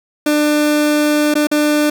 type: tone with dropouts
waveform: 30% pulse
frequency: 298.3 Hz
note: D4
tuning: 27 cents sharp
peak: -9 dBFS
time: 0.26-1.9 s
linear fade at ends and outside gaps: 5 ms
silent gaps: 1.341-1.353 / 1.471-1.514 s
effects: none